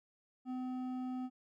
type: tone with hard clipping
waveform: sine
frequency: 254.6 Hz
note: C4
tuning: 47 cents flat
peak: -39 dBFS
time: 0.45-1.3 s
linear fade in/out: 50 ms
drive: 8 dB
effects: none